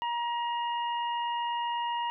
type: harmonic tone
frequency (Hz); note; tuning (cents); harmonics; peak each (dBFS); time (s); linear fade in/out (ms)
948; A#5; +29; 1 / 2 / 3; -29 / -42 / -39; 0.02-2.1; 0
effects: none